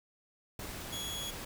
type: noise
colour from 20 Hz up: pink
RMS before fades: -43 dBFS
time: 0.59-1.45 s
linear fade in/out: 5 ms
type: clicks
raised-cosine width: 2 ms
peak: -33 dBFS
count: 3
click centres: 0.593 / 0.646 / 0.943 s
type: tone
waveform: sawtooth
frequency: 3348 Hz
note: G#7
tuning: 13 cents sharp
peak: -35 dBFS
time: 0.92-1.31 s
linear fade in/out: 10 ms
effects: none